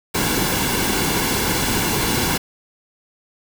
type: noise with comb filter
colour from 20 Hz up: pink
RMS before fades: -20 dBFS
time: 0.14-2.38 s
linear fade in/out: 10 ms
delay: 1.6 ms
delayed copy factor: -0.55
effects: none